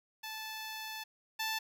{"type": "tone pair in turn", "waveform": "10% pulse", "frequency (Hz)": [874, 880.1], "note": ["A5", "A5"], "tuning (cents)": [-12, 0], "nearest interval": "unison", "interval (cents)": 12, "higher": "second", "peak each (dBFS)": [-32, -25], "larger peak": "second", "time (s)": [[0.23, 1.04], [1.39, 1.59]], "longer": "first", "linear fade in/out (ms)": 10, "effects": []}